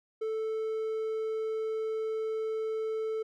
triangle tone, 440 Hz, A4, in tune, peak -28 dBFS, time 0.21-3.23 s, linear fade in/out 10 ms, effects none

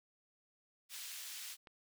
pink high-pass noise, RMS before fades -47 dBFS, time 0.89-1.57 s, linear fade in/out 50 ms, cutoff 2800 Hz, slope 12 dB/octave
click, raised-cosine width 0.3 ms, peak -39 dBFS, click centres 1.672 s
effects none

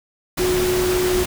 sine tone in noise, 364.3 Hz, F#4, 27 cents flat, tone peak -17 dBFS, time 0.39-1.24 s, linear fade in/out 10 ms, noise pink, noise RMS -24 dBFS, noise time 0.37-1.26 s, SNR +4 dB, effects none

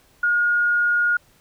sine tone, 1432 Hz, F6, 43 cents sharp, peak -16 dBFS, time 0.23-1.17 s, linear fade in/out 5 ms, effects pink hiss -57 dBFS RMS until 1.4 s

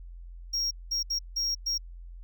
triangle tone bursts at uneven times, 5588 Hz, F8, in tune, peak -25 dBFS, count 5, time 0.53-0.71 / 0.91-1.03 / 1.1-1.19 / 1.36-1.55 / 1.66-1.78 s, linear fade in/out 10 ms, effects added 43 Hz sine -41 dBFS peak until 2.23 s

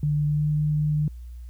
sine tone with pitch glide, 148.5 to 150.83 Hz, D3 to D3, +20 to +47 cents, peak -20 dBFS, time 0.03-1.08 s, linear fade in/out 2 ms, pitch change +27 cents, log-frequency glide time 0.27-0.46 s, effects added 60 Hz sine -36 dBFS peak until 1.49 s + white hiss -65 dBFS RMS until 1.49 s

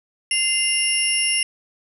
sine tone cluster, 2076 / 2796 / 5440 / 10150 Hz, C7 / F7 / F8 / D#9, -14 / +1 / -46 / +33 cents, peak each -27 / -21 / -26 / -22 dBFS, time 0.31-1.43 s, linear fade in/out 2 ms, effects none

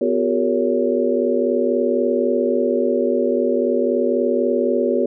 sine tone cluster, 249.2 / 359.2 / 399.6 / 463.3 / 560 Hz, B3 / F4 / G4 / A#4 / C#5, +16 / +49 / +33 / -11 / +18 cents, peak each -22 dBFS, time 0.01-5.06 s, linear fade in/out 5 ms, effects none

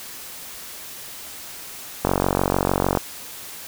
click train, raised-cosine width 1 ms, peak -4 dBFS, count 44, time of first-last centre 2.05-2.973 s, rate 46.6 Hz, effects white hiss -37 dBFS RMS until 3.67 s

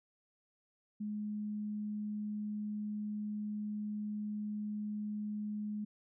sine tone, 210 Hz, G#3, 19 cents sharp, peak -36 dBFS, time 1-5.85 s, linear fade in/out 10 ms, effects none

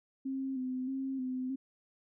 sine tone with vibrato, 261.6 Hz, C4, in tune, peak -33 dBFS, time 0.25-1.56 s, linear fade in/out 10 ms, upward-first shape square, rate 1.6 Hz, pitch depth 37 cents each way, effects none

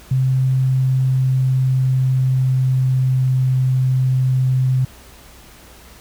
sine tone with pitch glide, 130.81 to 129.53 Hz, C3 to C3, 0 to -17 cents, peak -13 dBFS, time 0.11-4.85 s, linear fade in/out 5 ms, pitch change -17 cents, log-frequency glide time 0.82-3.56 s, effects added 60 Hz sine -47 dBFS peak until 6 s + pink hiss -44 dBFS RMS until 6 s

